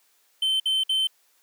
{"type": "tone bursts", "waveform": "triangle", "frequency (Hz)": 3087, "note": "G7", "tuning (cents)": -27, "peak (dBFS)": -19, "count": 3, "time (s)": [0.42, 1.072], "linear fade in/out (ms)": 5, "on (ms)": 180, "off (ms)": 56, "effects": ["white hiss -64 dBFS RMS until 1.42 s", "high-pass 400 Hz 12 dB/octave"]}